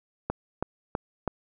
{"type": "click train", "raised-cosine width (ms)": 1, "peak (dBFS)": -13, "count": 4, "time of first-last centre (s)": [0.3, 1.277], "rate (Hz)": 3.07, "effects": []}